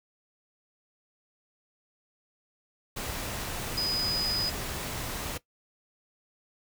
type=tone in noise; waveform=sine; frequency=4978 Hz; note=D#8; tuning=in tune; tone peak=-26 dBFS; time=3.77-4.5 s; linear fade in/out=10 ms; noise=pink; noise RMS=-35 dBFS; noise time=2.96-5.38 s; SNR=+6 dB; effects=noise-tail reverb RT60 0.1 s tail -17 dB re dry